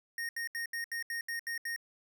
square tone bursts, 1855 Hz, A#6, 9 cents flat, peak -35 dBFS, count 9, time 0.18-1.762 s, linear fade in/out 2 ms, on 110 ms, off 74 ms, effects none

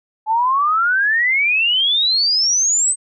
sine exponential sweep, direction up, 852 to 8372 Hz, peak -13 dBFS, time 0.26-2.96 s, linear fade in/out 50 ms, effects none

